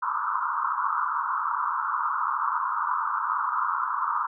pink band-pass noise, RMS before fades -27 dBFS, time 0.02-4.27 s, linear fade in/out 10 ms, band 940 to 1400 Hz, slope 96 dB/octave, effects none

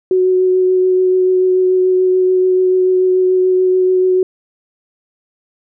sine tone with vibrato, 370 Hz, F#4, in tune, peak -9 dBFS, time 0.11-4.23 s, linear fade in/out 2 ms, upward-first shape triangle, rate 6.9 Hz, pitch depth 13 cents each way, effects none

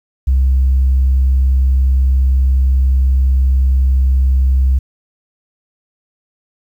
sine tone, 65.7 Hz, C2, 8 cents sharp, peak -7 dBFS, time 0.27-4.79 s, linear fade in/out 10 ms, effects tanh soft clip ceiling -6 dBFS + 8-bit

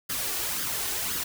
white noise with flanger, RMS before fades -30 dBFS, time 0.09-1.24 s, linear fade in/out 10 ms, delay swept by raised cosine 0.59 to 2.79 ms, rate 1.9 Hz, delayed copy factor +0.55, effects none

